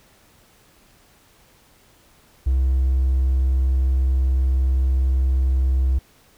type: tone with hard clipping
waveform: triangle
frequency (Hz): 65.2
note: C2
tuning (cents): -5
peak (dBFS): -16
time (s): 2.46-5.99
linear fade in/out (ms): 10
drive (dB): 4
effects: pink hiss -55 dBFS RMS until 6.37 s